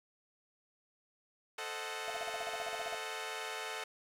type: chord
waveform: 10% pulse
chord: A diminished seventh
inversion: none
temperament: equal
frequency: 440 / 523.3 / 622.3 / 740 Hz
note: A4 / C5 / Eb5 / Gb5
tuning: 0 / 0 / 0 / 0 cents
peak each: -34 / -39 / -38 / -36 dBFS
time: 1.58-3.84 s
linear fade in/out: 5 ms
type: tone bursts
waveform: sine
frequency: 685 Hz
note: F5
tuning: 34 cents flat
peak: -37 dBFS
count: 14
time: 2.08-2.946 s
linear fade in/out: 0 ms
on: 21 ms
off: 44 ms
effects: low-pass 10000 Hz 12 dB/octave + 10-bit